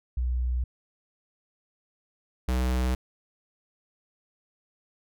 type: tone pair in turn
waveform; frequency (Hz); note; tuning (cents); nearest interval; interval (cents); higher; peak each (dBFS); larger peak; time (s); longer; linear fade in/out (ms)
sine / square; 61.74 / 63.04; B1 / B1; 0 / +36; unison; 36; second; -24; neither; 0.17-0.64 / 2.48-2.95; neither; 5
effects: none